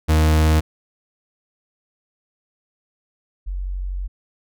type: tone pair in turn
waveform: 40% pulse / sine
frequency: 78.1 / 46.18 Hz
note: D#2 / F#1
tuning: +7 / -3 cents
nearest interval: major sixth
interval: 910 cents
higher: first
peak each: -12 / -23 dBFS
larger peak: first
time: 0.08-0.61 / 3.46-4.08 s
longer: second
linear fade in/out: 20 ms
effects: none